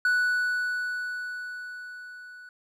triangle tone with level ramp, 1480 Hz, F#6, in tune, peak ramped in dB -18 to -42 dBFS, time 0.05-2.49 s, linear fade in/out 2 ms, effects none

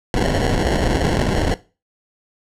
pink noise with sample-and-hold, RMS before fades -18 dBFS, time 0.14-1.54 s, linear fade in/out 0 ms, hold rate 1225 Hz, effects noise-tail reverb RT60 0.3 s tail -17 dB re dry + low-pass 8000 Hz 12 dB/octave

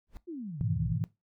brown noise with exponential growth, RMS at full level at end -39 dBFS, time 0.07-0.17 s, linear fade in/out 0 ms, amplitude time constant 20 ms
sine exponential sweep, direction down, 370 to 46.25 Hz, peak -36 dBFS, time 0.27-0.95 s, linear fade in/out 20 ms
sine chord, E major seventh, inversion first, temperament equal, 103.83 / 123.47 / 155.56 / 164.81 Hz, G#2 / B2 / D#3 / E3, 0 / 0 / 0 / 0 cents, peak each -34 dBFS, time 0.61-1.04 s, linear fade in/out 0 ms
effects noise-tail reverb RT60 0.2 s tail -18 dB re dry

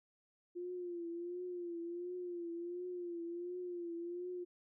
sine tone with vibrato, 349.2 Hz, F4, in tune, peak -40 dBFS, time 0.55-4.45 s, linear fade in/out 20 ms, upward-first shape triangle, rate 1.4 Hz, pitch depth 68 cents each way, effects none

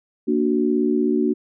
sine chord, Bb augmented, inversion none, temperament equal, 233.1 / 293.7 / 370 Hz, Bb3 / D4 / F#4, 0 / 0 / 0 cents, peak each -21 dBFS, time 0.27-1.34 s, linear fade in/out 20 ms, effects none

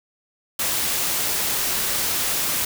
white noise, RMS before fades -23 dBFS, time 0.59-2.65 s, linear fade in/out 5 ms, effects none

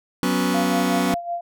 sawtooth chord, F# suspended fourth, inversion none, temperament just, 185 / 246.7 / 277.5 Hz, F#3 / B3 / C#4, 0 / -2 / +2 cents, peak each -19 dBFS, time 0.23-1.14 s, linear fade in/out 0 ms
sine tone with tremolo, 692 Hz, F5, 16 cents flat, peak -22 dBFS, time 0.54-1.41 s, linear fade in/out 5 ms, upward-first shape sine, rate 5.4 Hz, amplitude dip 70%
effects none

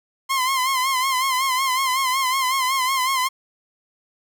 sawtooth tone with vibrato, 1046.5 Hz, C6, in tune, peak -15 dBFS, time 0.29-3.29 s, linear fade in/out 20 ms, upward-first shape sine, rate 5.4 Hz, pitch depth 70 cents each way, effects none

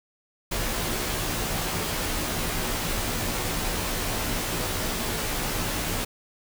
pink noise with comb filter, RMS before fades -28 dBFS, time 0.51-6.05 s, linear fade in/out 10 ms, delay 15 ms, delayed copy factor -0.7, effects none

